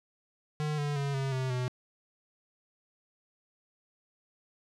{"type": "tone with pitch steps", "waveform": "square", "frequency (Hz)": [151.3, 145.81, 140.52, 135.42, 130.5, 125.77], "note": ["D#3", "D3", "C#3", "C#3", "C3", "B2"], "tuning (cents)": [-48, -12, 24, -40, -4, 32], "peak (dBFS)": -30, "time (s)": [0.6, 1.68], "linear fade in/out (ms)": 0, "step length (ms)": 180, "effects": ["low-pass 7000 Hz 12 dB/octave", "11-bit"]}